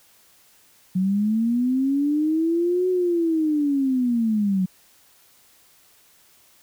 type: linear two-way sweep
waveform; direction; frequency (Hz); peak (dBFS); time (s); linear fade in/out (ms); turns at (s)
sine; up then down; 181.8 to 370 to 181.8; -18; 0.95-4.66; 10; 2.89
effects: white hiss -56 dBFS RMS until 6.62 s